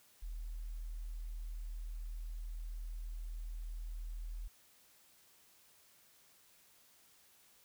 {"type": "tone", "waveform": "sine", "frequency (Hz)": 40.01, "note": "D#1", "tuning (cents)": 49, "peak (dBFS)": -40, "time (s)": [0.22, 4.48], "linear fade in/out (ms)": 10, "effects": ["white hiss -66 dBFS RMS until 7.64 s"]}